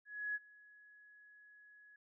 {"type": "tone with ADSR envelope", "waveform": "sine", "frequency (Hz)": 1683, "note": "G#6", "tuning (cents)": 23, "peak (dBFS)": -35, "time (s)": [0.05, 1.96], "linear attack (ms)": 300, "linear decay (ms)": 34, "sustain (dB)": -24, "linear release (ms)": 3, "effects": []}